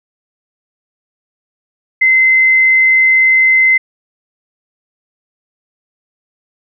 sine tone, 2061 Hz, C7, 27 cents flat, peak -6 dBFS, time 2.01-3.78 s, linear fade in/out 10 ms, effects none

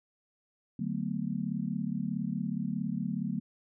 sine chord, B minor seventh, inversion first, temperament just, 148.16 / 185.21 / 222.2 / 246.9 Hz, D3 / F#3 / A3 / B3, +16 / +2 / +17 / 0 cents, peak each -38 / -34 / -35 / -38 dBFS, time 0.79-3.4 s, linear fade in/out 5 ms, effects none

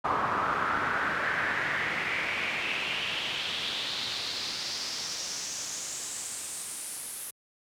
brown noise with band-pass filter sweep, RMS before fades -32 dBFS, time 0.04-7.31 s, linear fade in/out 10 ms, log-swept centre 1100 to 11000 Hz, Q 3.6, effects high-pass 80 Hz 12 dB/octave

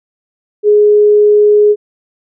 sine tone, 417.6 Hz, G#4, 10 cents sharp, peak -4 dBFS, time 0.63-1.76 s, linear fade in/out 50 ms, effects none

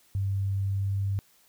sine tone with pitch glide, 98 to 98.62 Hz, G2 to G2, 0 to +11 cents, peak -25 dBFS, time 0.15-1.19 s, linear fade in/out 0 ms, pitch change +11 cents, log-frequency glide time 0.65-0.99 s, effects white hiss -62 dBFS RMS until 1.48 s

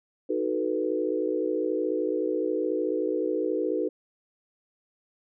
sine chord, B dominant seventh, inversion first, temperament equal, 311.1 / 370 / 440 / 493.9 Hz, D#4 / F#4 / A4 / B4, 0 / 0 / 0 / 0 cents, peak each -30 dBFS, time 0.29-3.89 s, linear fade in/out 10 ms, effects none

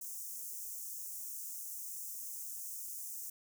white high-pass noise, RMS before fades -44 dBFS, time 0.01-3.3 s, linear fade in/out 5 ms, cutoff 6000 Hz, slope 48 dB/octave, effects none

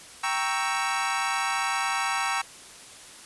25% pulse chord, G diminished seventh, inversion none, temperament equal, 784 / 932.3 / 1108.7 / 1318.5 Hz, G5 / Bb5 / Db6 / Fb6, 0 / 0 / 0 / 0 cents, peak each -27 dBFS, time 0.23-2.42 s, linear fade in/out 10 ms, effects white hiss -46 dBFS RMS until 3.25 s + resampled to 24000 Hz

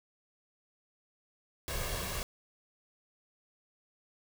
pink noise with comb filter, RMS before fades -36 dBFS, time 1.68-2.23 s, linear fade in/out 0 ms, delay 1.8 ms, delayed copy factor +0.6, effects none

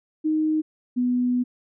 sine tone pair in turn, 311 / 247.4 Hz, D#4 / B3, -1 / +3 cents, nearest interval major third, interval 396 cents, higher first, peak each -19 dBFS, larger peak neither, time 0.24-0.62 / 0.96-1.44 s, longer second, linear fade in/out 20 ms, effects none

